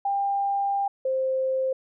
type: tone pair in turn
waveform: sine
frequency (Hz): 797 / 524.8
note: G5 / C5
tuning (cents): +28 / +5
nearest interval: perfect fifth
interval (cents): 723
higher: first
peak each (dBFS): -22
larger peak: neither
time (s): 0.05-0.88 / 1.05-1.73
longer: first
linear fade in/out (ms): 5
effects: none